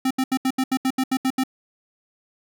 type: tone bursts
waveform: square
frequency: 261.7 Hz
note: C4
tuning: in tune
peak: -19 dBFS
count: 11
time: 0.05-1.437 s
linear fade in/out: 5 ms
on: 57 ms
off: 76 ms
effects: none